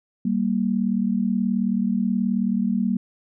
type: tone pair together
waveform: sine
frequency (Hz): 194.41 / 233.1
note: G3 / A#3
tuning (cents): -14 / 0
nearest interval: minor third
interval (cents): 314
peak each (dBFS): -22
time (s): 0.25-2.97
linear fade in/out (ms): 5
effects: none